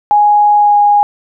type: tone with pitch glide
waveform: sine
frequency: 830.6 to 823.4 Hz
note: G#5 to G#5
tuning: 0 to -15 cents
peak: -5 dBFS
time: 0.11-1.03 s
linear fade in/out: 0 ms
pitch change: -15 cents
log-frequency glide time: 0.56-0.77 s
effects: none